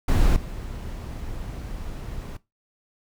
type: noise with level steps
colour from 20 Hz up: brown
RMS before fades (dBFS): -19 / -33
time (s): 0.08-2.37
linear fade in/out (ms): 5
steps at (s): 0.36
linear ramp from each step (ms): 2
effects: noise-tail reverb RT60 0.2 s tail -18 dB re dry